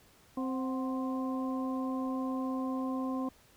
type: harmonic tone with a mistuned harmonic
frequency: 261.6 Hz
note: C4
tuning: in tune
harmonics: 1 / 2 / 3 / 4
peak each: -32 / -41 / -45 / -41 dBFS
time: 0.37-3.29 s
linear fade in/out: 5 ms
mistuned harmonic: 3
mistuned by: -80 cents
effects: pink hiss -62 dBFS RMS until 3.56 s